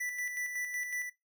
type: tone with tremolo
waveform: square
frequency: 1975.5 Hz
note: B6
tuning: in tune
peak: -34 dBFS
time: 0-1.1 s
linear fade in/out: 10 ms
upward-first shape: square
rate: 5.4 Hz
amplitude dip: 45%
effects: noise-tail reverb RT60 0.2 s tail -19 dB re dry